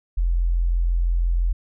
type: tone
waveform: sine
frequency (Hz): 43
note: F1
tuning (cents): -26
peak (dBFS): -17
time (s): 0.17-1.53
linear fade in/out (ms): 10
effects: none